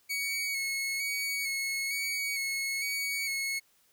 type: tone with vibrato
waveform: sawtooth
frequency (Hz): 2217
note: C#7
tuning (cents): 0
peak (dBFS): -27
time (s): 0.09-3.6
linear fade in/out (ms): 20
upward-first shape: square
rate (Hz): 1.1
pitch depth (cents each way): 25
effects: white hiss -67 dBFS RMS until 3.92 s